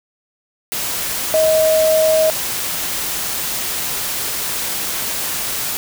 sine tone in noise, 632 Hz, D#5, 27 cents sharp, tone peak -11 dBFS, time 1.34-2.3 s, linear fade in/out 0 ms, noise white, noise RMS -22 dBFS, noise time 0.72-5.77 s, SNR +8 dB, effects none

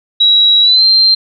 sine tone with pitch glide, 3875 to 4153 Hz, B7 to C8, -34 to -14 cents, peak -5 dBFS, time 0.2-1.15 s, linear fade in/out 10 ms, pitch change +120 cents, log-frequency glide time 0.62-0.84 s, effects none

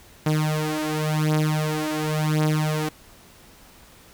sawtooth beating tone pair, 153.5 / 154.42 Hz, D#3 / D#3, -23 / -13 cents, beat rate 0.92 Hz, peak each -20 dBFS, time 0.26-2.89 s, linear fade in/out 5 ms, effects pink hiss -50 dBFS RMS until 4.13 s

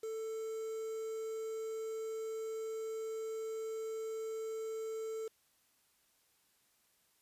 triangle tone with quantisation, 442.7 Hz, A4, 11 cents sharp, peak -36 dBFS, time 0.03-5.28 s, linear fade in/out 5 ms, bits 9, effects white hiss -73 dBFS RMS until 7.21 s + resampled to 32000 Hz

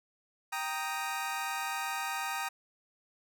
25% pulse chord, Eb major, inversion first, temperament equal, 784 / 932.3 / 1244.5 Hz, G5 / Bb5 / Eb6, 0 / 0 / 0 cents, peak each -34 dBFS, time 0.52-2.49 s, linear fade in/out 10 ms, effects none

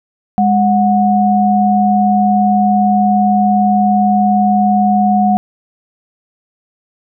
sine tone pair together, 205.4 / 732 Hz, G#3 / F#5, -19 / -19 cents, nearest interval octave + minor seventh, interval 2200 cents, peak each -11 dBFS, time 0.38-5.37 s, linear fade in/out 0 ms, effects none

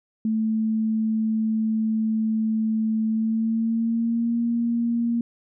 sine tone with pitch glide, 220 to 234.4 Hz, A3 to A#3, 0 to +10 cents, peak -20 dBFS, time 0.25-5.21 s, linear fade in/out 2 ms, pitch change +110 cents, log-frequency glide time 3.07-4.38 s, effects none

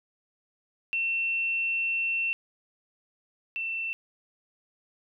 sine tone pair in turn, 2700 / 2683 Hz, E7 / E7, +41 / +30 cents, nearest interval unison, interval 11 cents, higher first, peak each -25 / -29 dBFS, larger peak first, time 0.93-2.33 / 3.56-3.93 s, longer first, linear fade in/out 0 ms, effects none

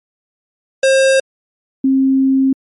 square / sine tone pair in turn, 534 / 267 Hz, C5 / C4, +35 / +35 cents, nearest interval octave, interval 1200 cents, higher first, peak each -9 dBFS, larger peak neither, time 0.83-1.2 / 1.84-2.53 s, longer second, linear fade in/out 5 ms, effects MP3 48 kbps

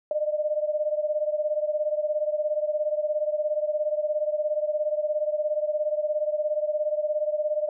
sine beating tone pair, 600 / 617 Hz, D5 / D#5, +37 / -15 cents, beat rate 17 Hz, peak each -25 / -28 dBFS, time 0.11-7.69 s, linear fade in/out 2 ms, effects none

